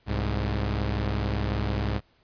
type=tone pair together; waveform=sawtooth; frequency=65.41 / 103.76 Hz; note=C2 / G#2; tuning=0 / -1 cents; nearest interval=minor sixth; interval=799 cents; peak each=-24 / -24 dBFS; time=0.06-2.01 s; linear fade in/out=50 ms; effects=pink hiss -64 dBFS RMS until 2.23 s + resampled to 11025 Hz